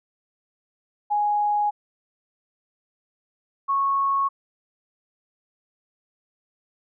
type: tone pair in turn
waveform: sine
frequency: 830.6 / 1101.7 Hz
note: G#5 / C#6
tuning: 0 / -11 cents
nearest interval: perfect fourth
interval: 489 cents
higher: second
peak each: -19 dBFS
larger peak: neither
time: 1.1-1.71 / 3.68-4.29 s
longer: neither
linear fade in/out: 20 ms
effects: none